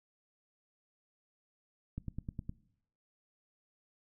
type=click train; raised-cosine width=5 ms; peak=-26 dBFS; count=6; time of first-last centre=1.98-2.494 s; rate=9.72 Hz; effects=noise-tail reverb RT60 0.7 s tail -20 dB re dry

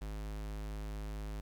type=tone; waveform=square; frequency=52.2 Hz; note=G#1; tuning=10 cents sharp; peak=-40 dBFS; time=0.01-1.41 s; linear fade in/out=10 ms; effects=11-bit

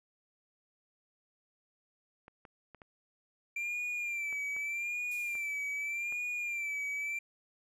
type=clicks; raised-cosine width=0.5 ms; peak=-36 dBFS; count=8; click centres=2.281 / 2.452 / 2.747 / 2.818 / 4.327 / 4.565 / 5.353 / 6.124 s
type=tone with vibrato; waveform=triangle; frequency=2361 Hz; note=D7; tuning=9 cents sharp; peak=-32 dBFS; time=3.56-7.19 s; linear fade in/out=5 ms; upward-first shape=sine; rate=0.83 Hz; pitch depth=64 cents each way
type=noise with exponential decay; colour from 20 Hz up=violet; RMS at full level=-46 dBFS; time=5.11-6.26 s; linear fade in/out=5 ms; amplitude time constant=250 ms
effects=resampled to 32000 Hz

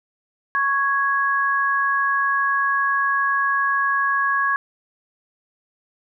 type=tone pair together; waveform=sine; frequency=1108.7 / 1661.2 Hz; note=C#6 / G#6; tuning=0 / 0 cents; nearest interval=perfect fifth; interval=700 cents; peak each=-20 dBFS; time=0.55-4.56 s; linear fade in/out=0 ms; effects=none

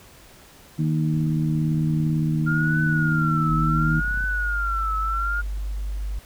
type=harmonic tone; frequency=77.78 Hz; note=D#2; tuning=in tune; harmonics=2 / 3 / 4; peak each=-20 / -28 / -29 dBFS; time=0.78-4.01 s; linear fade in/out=20 ms
type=click train; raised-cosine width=5 ms; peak=-27 dBFS; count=98; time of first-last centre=1.14-4.239 s; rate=31.3 Hz
type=tone with vibrato; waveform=sine; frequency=1396.9 Hz; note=F6; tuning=in tune; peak=-23 dBFS; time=2.46-5.42 s; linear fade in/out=20 ms; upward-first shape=triangle; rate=0.7 Hz; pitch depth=130 cents each way
type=tone; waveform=sine; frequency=50 Hz; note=G1; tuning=35 cents sharp; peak=-25 dBFS; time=3.49-6.19 s; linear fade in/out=5 ms
effects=pink hiss -49 dBFS RMS until 6.25 s

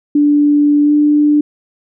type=tone with pitch glide; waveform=sine; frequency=292.5 to 296.2 Hz; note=D4 to D4; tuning=-7 to +15 cents; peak=-7 dBFS; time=0.15-1.41 s; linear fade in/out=5 ms; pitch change=+22 cents; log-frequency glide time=0.83-0.92 s; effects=none

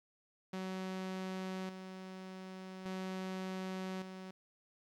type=tone with tremolo; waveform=sawtooth; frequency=187.7 Hz; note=F#3; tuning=25 cents sharp; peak=-35 dBFS; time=0.53-4.31 s; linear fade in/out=5 ms; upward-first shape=square; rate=0.43 Hz; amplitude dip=55%; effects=low-pass 6000 Hz 12 dB/octave + 12-bit

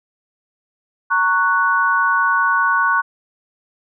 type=chord; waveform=sine; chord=F# major; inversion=first; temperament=just; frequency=925 / 1110 / 1480 Hz; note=A#5 / C#6 / F#6; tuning=-14 / +2 / 0 cents; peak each=-22 / -17 / -16 dBFS; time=1.1-3.02 s; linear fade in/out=20 ms; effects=none

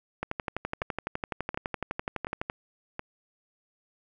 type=two click trains; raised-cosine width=0.5 ms; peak=-18 / -15 dBFS; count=4 / 28; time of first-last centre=0.82-2.994 / 0.23-2.499 s; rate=1.38 / 11.9 Hz; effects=none

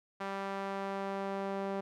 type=tone with band-pass filter sweep; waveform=sawtooth; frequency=196 Hz; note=G3; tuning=in tune; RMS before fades=-37 dBFS; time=0.2-1.81 s; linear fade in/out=10 ms; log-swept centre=1100 to 590 Hz; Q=0.94; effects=none

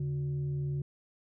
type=tone with frequency modulation; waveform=sine; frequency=141.6 Hz; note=C#3; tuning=37 cents sharp; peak=-30 dBFS; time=0-0.82 s; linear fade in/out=5 ms; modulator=222 Hz; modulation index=0.33; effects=none

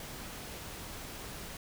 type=noise; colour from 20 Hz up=pink; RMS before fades=-44 dBFS; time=0-1.57 s; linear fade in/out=2 ms; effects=none

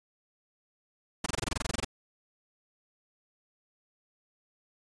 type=noise bursts; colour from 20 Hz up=pink; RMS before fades=-30 dBFS; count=14; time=1.24-1.847 s; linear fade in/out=5 ms; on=22 ms; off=23 ms; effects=resampled to 22050 Hz

